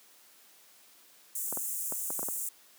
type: high-pass noise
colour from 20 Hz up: pink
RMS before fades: -35 dBFS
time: 1.35-2.49 s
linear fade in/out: 5 ms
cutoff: 7100 Hz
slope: 48 dB/octave
type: clicks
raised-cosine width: 1 ms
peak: -23 dBFS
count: 7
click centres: 1.526 / 1.573 / 1.923 / 2.104 / 2.193 / 2.23 / 2.286 s
effects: white hiss -59 dBFS RMS until 2.78 s + high-pass 200 Hz 12 dB/octave